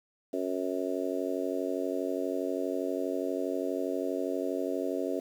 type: harmonic tone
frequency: 92.4 Hz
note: F#2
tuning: 2 cents flat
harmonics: 3 / 4 / 5 / 6 / 7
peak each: -34 / -35 / -36 / -37 / -37 dBFS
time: 0.33-5.2 s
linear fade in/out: 5 ms
effects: 9-bit